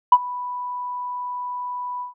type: tone with ADSR envelope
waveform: sine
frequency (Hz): 987.8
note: B5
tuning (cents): 0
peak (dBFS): -4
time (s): 0.12-2.14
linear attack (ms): 5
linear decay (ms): 48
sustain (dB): -22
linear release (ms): 130
effects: tanh soft clip ceiling 0 dBFS